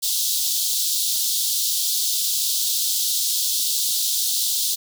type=high-pass noise; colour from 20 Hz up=pink; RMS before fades=-22 dBFS; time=0.02-4.76 s; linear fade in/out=20 ms; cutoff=3500 Hz; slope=48 dB/octave; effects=none